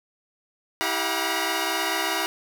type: tone cluster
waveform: 10% pulse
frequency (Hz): 326.8 / 391.8 / 721 / 956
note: E4 / G4 / F#5 / A#5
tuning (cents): -15 / -1 / -45 / +43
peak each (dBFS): -21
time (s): 0.81-2.26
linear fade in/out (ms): 0
effects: none